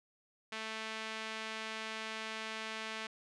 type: tone with band-pass filter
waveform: sawtooth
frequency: 220 Hz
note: A3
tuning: in tune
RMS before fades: -42 dBFS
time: 0.52-3.07 s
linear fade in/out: 5 ms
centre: 2500 Hz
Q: 1
effects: resampled to 24000 Hz